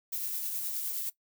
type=noise with tremolo; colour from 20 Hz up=violet; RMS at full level=-33 dBFS; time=0.12-1.1 s; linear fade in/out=10 ms; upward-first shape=triangle; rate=9.6 Hz; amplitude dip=35%; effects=noise-tail reverb RT60 0.1 s tail -18 dB re dry